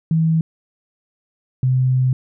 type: tone pair in turn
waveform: sine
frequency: 161.6 / 128.68 Hz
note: E3 / C3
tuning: -34 / -28 cents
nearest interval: major third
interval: 394 cents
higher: first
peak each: -13 dBFS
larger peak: neither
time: 0.11-0.41 / 1.63-2.13 s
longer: second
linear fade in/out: 2 ms
effects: none